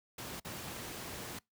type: noise with dropouts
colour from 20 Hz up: pink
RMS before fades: -43 dBFS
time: 0.18-1.39 s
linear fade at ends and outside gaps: 5 ms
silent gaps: 0.4-0.447 s
effects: noise-tail reverb RT60 0.2 s tail -26 dB re dry + high-pass 80 Hz 12 dB/octave